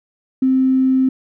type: tone with tanh clipping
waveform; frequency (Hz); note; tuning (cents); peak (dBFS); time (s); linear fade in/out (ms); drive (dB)
triangle; 261.6; C4; 0; -11; 0.42-1.09; 5; 3
effects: none